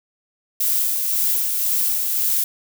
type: noise with tremolo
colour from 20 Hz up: violet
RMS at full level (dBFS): -19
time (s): 0.6-2.44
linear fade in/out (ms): 5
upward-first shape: sine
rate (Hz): 1.9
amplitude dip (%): 30
effects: none